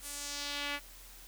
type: tone with band-pass filter sweep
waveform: sawtooth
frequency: 287.4 Hz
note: D4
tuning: 37 cents flat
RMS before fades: -39 dBFS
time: 0.01-0.8 s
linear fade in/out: 50 ms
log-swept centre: 11000 to 2200 Hz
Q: 1.5
effects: added 41 Hz sine -54 dBFS peak until 1.27 s + white hiss -54 dBFS RMS until 1.27 s